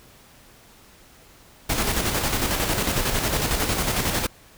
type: noise with tremolo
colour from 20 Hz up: pink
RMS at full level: -22 dBFS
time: 1.69-4.27 s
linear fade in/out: 10 ms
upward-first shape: square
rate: 11 Hz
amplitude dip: 40%
effects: pink hiss -51 dBFS RMS until 4.57 s